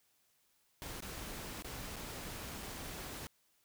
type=noise with dropouts; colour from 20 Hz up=pink; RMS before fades=-45 dBFS; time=0.82-3.27 s; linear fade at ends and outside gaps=0 ms; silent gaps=1.005-1.023 / 1.623-1.645 / 1.959-1.965 / 2.626-2.63 s; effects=white hiss -74 dBFS RMS until 3.64 s